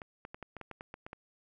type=clicks; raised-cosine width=0.5 ms; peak=-28 dBFS; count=11; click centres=0.018 / 0.251 / 0.345 / 0.427 / 0.567 / 0.613 / 0.713 / 0.809 / 0.941 / 1.065 / 1.131 s; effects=none